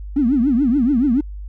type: tone with vibrato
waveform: triangle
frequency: 259.7 Hz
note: C4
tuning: 13 cents flat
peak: -9 dBFS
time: 0.16-1.21 s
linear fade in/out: 10 ms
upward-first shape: triangle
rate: 7 Hz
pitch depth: 290 cents each way
effects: tanh soft clip ceiling -11 dBFS + added 50 Hz sine -28 dBFS peak until 1.48 s